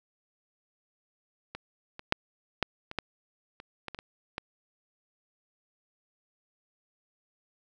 clicks, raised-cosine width 0.3 ms, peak -22 / -25 / -6 / -9 / -23 / -13 / -28 / -20 / -23 / -24 / -17 dBFS, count 11, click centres 1.55 / 1.994 / 2.124 / 2.627 / 2.914 / 2.987 / 3.601 / 3.883 / 3.947 / 3.989 / 4.381 s, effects none

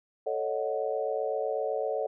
sine chord, D# half-diminished seventh, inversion second, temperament equal, 440 / 554.4 / 622.3 / 740 Hz, A4 / C#5 / D#5 / F#5, 0 / 0 / 0 / 0 cents, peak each -32 / -32 / -34 / -36 dBFS, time 0.26-2.07 s, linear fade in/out 10 ms, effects none

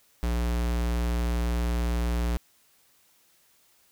square tone, 59.1 Hz, A#1, 24 cents sharp, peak -25 dBFS, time 0.23-2.37 s, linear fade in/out 0 ms, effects white hiss -63 dBFS RMS until 3.91 s

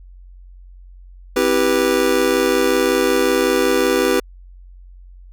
square chord, C major seventh, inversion none, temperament just, 261.6 / 327 / 392.4 / 490.5 Hz, C4 / E4 / G4 / B4, 0 / -14 / +2 / -12 cents, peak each -23 / -22 / -19 / -19 dBFS, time 1.36-4.2 s, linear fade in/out 5 ms, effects added 45 Hz sine -38 dBFS peak until 5.32 s

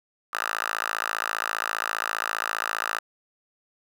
5% pulse tone with high-pass filter, 55 Hz, A1, in tune, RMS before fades -29 dBFS, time 0.33-2.99 s, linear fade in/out 5 ms, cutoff 1200 Hz, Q 7.3, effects none

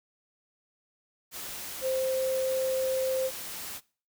sine tone in noise, 523.3 Hz, C5, in tune, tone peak -26 dBFS, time 1.81-3.31 s, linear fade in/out 50 ms, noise white, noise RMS -39 dBFS, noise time 1.31-3.81 s, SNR +10 dB, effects noise-tail reverb RT60 0.4 s tail -22 dB re dry

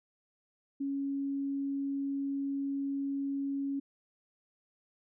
sine tone, 277.2 Hz, C#4, in tune, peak -31 dBFS, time 0.8-3.8 s, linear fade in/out 10 ms, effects none

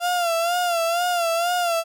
35% pulse tone with vibrato, 689 Hz, F5, 24 cents flat, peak -18 dBFS, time 0-1.84 s, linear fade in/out 50 ms, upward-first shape sine, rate 2.1 Hz, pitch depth 69 cents each way, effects none

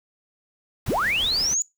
pink noise with tremolo, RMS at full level -35 dBFS, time 0.86-1.54 s, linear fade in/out 5 ms, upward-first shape sine, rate 6 Hz, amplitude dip 25%
sine linear sweep, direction up, 47.43 to 6990 Hz, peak -20 dBFS, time 0.88-1.62 s, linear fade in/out 0 ms
effects noise-tail reverb RT60 0.2 s tail -22 dB re dry

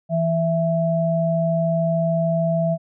sine tone pair together, 164.81 / 661.7 Hz, E3 / E5, 0 / +6 cents, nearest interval 2 octaves, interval 2406 cents, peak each -20 dBFS, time 0.09-2.78 s, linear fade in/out 50 ms, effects none

